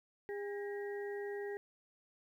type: harmonic tone with a mistuned harmonic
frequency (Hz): 405.9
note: G#4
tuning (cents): -40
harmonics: 1 / 2 / 4 / 5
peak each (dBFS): -39 / -51 / -55 / -50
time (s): 0.29-1.57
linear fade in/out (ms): 0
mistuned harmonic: 5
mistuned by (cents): -120
effects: 12-bit